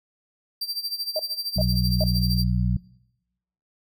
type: tone with tremolo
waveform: 45% pulse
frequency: 4699 Hz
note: D8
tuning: in tune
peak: -24 dBFS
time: 0.61-2.44 s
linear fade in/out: 5 ms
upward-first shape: sine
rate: 13 Hz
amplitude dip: 80%
type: tone bursts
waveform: sine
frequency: 622.3 Hz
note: D#5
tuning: in tune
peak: -23 dBFS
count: 3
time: 1.16-2.039 s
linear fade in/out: 2 ms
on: 33 ms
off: 390 ms
type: harmonic tone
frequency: 60.8 Hz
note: B1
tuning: 26 cents flat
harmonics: 1 / 2 / 3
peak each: -24 / -24 / -24 dBFS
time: 1.56-2.77 s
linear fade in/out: 5 ms
effects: noise-tail reverb RT60 0.9 s tail -22 dB re dry